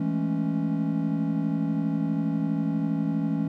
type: chord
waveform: triangle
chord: A major seventh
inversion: second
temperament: equal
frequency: 164.81 / 207.7 / 220 / 277.2 Hz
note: E3 / G#3 / A3 / C#4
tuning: 0 / 0 / 0 / 0 cents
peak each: -26 / -29 / -29 / -26 dBFS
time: 0-3.48 s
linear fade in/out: 5 ms
effects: none